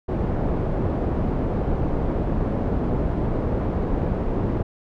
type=low-pass noise; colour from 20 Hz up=pink; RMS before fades=-23 dBFS; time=0.08-4.63 s; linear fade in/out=10 ms; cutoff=590 Hz; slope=12 dB/octave; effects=none